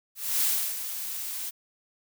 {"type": "noise with ADSR envelope", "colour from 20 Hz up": "blue", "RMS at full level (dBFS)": -24, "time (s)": [0.15, 1.51], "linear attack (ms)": 270, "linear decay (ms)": 330, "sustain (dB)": -10, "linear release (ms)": 22, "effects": []}